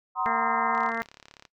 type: chord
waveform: sine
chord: C half-diminished seventh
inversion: second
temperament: just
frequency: 753.5 / 941.9 / 1046.5 / 1255.8 Hz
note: Gb5 / Bb5 / C6 / Eb6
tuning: +31 / +18 / 0 / +16 cents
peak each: -31 / -29 / -29 / -31 dBFS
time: 0.15-0.92 s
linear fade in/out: 50 ms
type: harmonic tone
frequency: 229 Hz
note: A#3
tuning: 31 cents flat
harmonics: 1 / 2 / 3 / 4 / 5 / 6 / 7 / 8 / 9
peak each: -36 / -36 / -36 / -36 / -36 / -36 / -36 / -36 / -36 dBFS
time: 0.26-1.02 s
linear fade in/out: 0 ms
type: click train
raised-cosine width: 0.2 ms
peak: -29 dBFS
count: 26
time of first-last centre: 0.75-1.452 s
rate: 35.6 Hz
effects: noise-tail reverb RT60 0.1 s tail -19 dB re dry